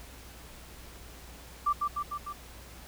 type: tone with echo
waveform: sine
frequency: 1174.7 Hz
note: D6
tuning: in tune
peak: -23 dBFS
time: 1.66-1.73 s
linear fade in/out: 10 ms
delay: 150 ms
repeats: 4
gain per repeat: -3 dB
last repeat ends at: 2.33 s
effects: added 60 Hz sine -50 dBFS peak until 2.87 s + pink hiss -50 dBFS RMS until 2.87 s